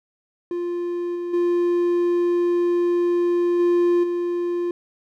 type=tone with level steps; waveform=triangle; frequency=349.2 Hz; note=F4; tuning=in tune; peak=-21 / -23 / -15 / -13 / -19 dBFS; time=0.51-4.71 s; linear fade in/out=2 ms; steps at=1.15 / 1.33 / 3.59 / 4.03 s; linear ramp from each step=10 ms; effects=none